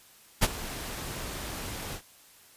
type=noise with ADSR envelope; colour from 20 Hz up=pink; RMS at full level=-20 dBFS; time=0.41-2.02 s; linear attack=25 ms; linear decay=34 ms; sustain=-17 dB; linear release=88 ms; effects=white hiss -56 dBFS RMS until 2.56 s + resampled to 32000 Hz